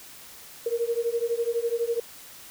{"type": "beating tone pair", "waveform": "sine", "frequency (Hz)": [461.9, 473.9], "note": ["A#4", "A#4"], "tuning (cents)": [-16, 28], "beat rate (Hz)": 12, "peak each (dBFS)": -27, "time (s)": [0.66, 2], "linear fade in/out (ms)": 5, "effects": ["white hiss -46 dBFS RMS until 2.5 s"]}